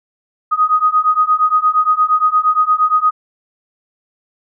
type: beating tone pair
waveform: sine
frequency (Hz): 1244.5 / 1253.1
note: D#6 / D#6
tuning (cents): 0 / +12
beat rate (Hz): 8.6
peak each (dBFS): -14 / -13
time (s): 0.51-3.11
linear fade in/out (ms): 20
effects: none